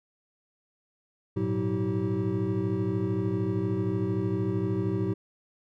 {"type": "tone cluster", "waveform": "triangle", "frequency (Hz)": [104.2, 117.3, 184.5, 321.8, 385.9], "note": ["G#2", "A#2", "F#3", "E4", "G4"], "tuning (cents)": [6, 11, -5, -42, -27], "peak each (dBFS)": -30, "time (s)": [1.36, 5.14], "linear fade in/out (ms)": 10, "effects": []}